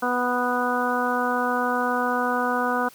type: harmonic tone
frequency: 246.9 Hz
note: B3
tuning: in tune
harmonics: 1 / 2 / 3 / 4 / 5 / 6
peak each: -28 / -28 / -28 / -28 / -28 / -28 dBFS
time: 0.02-2.89 s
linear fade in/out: 10 ms
effects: white hiss -50 dBFS RMS until 2.94 s + high-pass 80 Hz 12 dB/octave